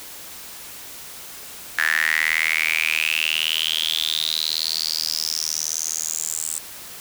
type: tone with high-pass filter sweep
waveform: sawtooth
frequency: 79.1 Hz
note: D#2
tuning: 29 cents sharp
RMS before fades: -23 dBFS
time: 1.78-6.58 s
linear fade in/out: 0 ms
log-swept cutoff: 1700 to 8000 Hz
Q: 9.5
effects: white hiss -38 dBFS RMS until 7 s